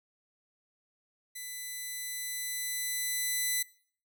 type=tone with level ramp; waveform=5% pulse; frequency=2000 Hz; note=B6; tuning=21 cents sharp; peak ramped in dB=-29 to -17 dBFS; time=1.35-3.63 s; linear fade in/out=10 ms; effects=noise-tail reverb RT60 0.5 s tail -21 dB re dry